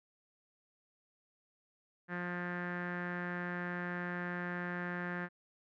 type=tone with low-pass filter; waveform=sawtooth; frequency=176.7 Hz; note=F3; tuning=21 cents sharp; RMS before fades=-39 dBFS; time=2.08-5.29 s; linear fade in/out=50 ms; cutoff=1700 Hz; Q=6.9; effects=none